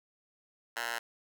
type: tone with high-pass filter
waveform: 10% pulse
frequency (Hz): 117.8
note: A#2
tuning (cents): +19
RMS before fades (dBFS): -36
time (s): 0.76-0.99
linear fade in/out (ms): 10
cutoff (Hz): 1200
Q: 2.3
effects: none